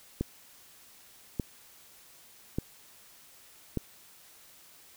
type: click train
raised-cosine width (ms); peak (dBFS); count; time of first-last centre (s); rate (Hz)
3; -16; 4; 0.21-3.773; 0.842
effects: white hiss -56 dBFS RMS until 4.96 s